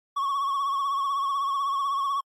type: tone with vibrato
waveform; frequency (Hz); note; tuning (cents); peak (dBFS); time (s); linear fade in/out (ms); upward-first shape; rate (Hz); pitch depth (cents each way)
triangle; 1108.7; C#6; 0; -22; 0.16-2.21; 10; triangle; 16; 64
effects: AAC 64 kbps